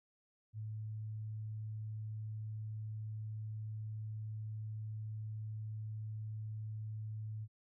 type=tone; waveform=sine; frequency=108.3 Hz; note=A2; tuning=27 cents flat; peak=-40 dBFS; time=0.53-7.48 s; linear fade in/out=50 ms; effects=none